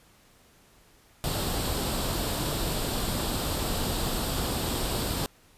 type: noise with comb filter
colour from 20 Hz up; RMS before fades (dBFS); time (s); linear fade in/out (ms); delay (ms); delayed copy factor
pink; -29; 1.24-5.26; 0; 0.24; +0.5
effects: pink hiss -59 dBFS RMS until 5.57 s + resampled to 32000 Hz